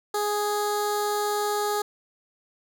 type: tone with notch filter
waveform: 15% pulse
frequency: 415.3 Hz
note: G#4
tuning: in tune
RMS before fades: -26 dBFS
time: 0.14-1.82 s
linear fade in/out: 5 ms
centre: 2300 Hz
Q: 0.96
effects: none